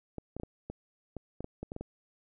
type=clicks; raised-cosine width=2 ms; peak=-25 dBFS; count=12; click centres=0.183 / 0.366 / 0.399 / 0.434 / 0.7 / 1.167 / 1.406 / 1.444 / 1.63 / 1.719 / 1.764 / 1.81 s; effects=none